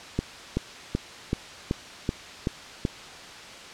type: click train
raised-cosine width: 3 ms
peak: -11 dBFS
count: 8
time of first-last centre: 0.19-2.852 s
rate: 2.63 Hz
effects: white hiss -42 dBFS RMS until 3.73 s + low-pass 5000 Hz 12 dB/octave